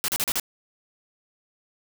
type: noise bursts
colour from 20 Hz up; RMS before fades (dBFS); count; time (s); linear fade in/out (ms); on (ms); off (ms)
white; -25; 5; 0.04-0.398; 0; 42; 37
effects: none